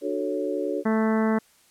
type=chord; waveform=sine; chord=D major seventh; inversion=none; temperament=equal with one note detuned; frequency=298.6 / 370 / 440 / 554.4 Hz; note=D4 / F#4 / A4 / C#5; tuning=+29 / 0 / 0 / 0 cents; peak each=-30 dBFS; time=0.01-0.84 s; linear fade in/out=50 ms
type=harmonic tone; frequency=220 Hz; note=A3; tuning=in tune; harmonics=1 / 2 / 3 / 4 / 5 / 6 / 7 / 8 / 9; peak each=-21 / -27 / -31 / -33 / -35 / -37 / -38 / -39 / -40 dBFS; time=0.85-1.39 s; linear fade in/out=10 ms
effects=white hiss -59 dBFS RMS until 1.7 s + low-pass 12000 Hz 12 dB/octave